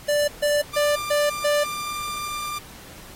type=tone bursts; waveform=square; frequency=587.3 Hz; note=D5; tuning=in tune; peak=-19 dBFS; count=5; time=0.08-1.64 s; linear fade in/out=10 ms; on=200 ms; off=140 ms
type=tone; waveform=sawtooth; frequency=1190 Hz; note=D6; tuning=22 cents sharp; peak=-24 dBFS; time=0.73-2.59 s; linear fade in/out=10 ms
effects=pink hiss -44 dBFS RMS until 3.15 s + AAC 48 kbps